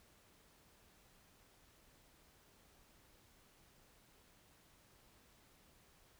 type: silence
effects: pink hiss -68 dBFS RMS until 6.19 s